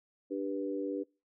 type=chord; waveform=sine; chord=G major; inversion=second; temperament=equal with one note detuned; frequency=293.7 / 392 / 489.1 Hz; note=D4 / G4 / B4; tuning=0 / 0 / -17 cents; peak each=-35 / -38 / -38 dBFS; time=0.3-1.04 s; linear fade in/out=20 ms; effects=noise-tail reverb RT60 0.3 s tail -24 dB re dry